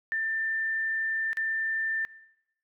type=tone with dropouts; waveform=sine; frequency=1786 Hz; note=A6; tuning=25 cents sharp; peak=-26 dBFS; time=0.12-2.05 s; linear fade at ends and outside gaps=0 ms; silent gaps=1.331-1.371 s; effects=noise-tail reverb RT60 0.9 s tail -21 dB re dry